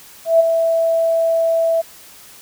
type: tone with ADSR envelope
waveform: sine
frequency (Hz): 659.3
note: E5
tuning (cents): 0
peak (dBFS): -6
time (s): 0.25-1.82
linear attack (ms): 150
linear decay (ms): 14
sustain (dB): -7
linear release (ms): 18
effects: white hiss -42 dBFS RMS until 2.41 s